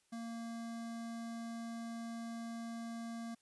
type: tone with notch filter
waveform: square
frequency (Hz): 230.5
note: A#3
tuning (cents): -19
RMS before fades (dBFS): -44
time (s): 0.12-3.35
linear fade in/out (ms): 10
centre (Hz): 2700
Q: 1.9
effects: white hiss -75 dBFS RMS until 3.41 s + resampled to 24000 Hz